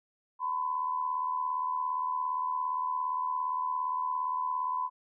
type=tone with amplitude modulation; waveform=sine; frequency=1008 Hz; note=B5; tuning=35 cents sharp; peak=-26 dBFS; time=0.39-4.9 s; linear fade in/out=50 ms; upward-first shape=sine; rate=77.4 Hz; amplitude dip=60%; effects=none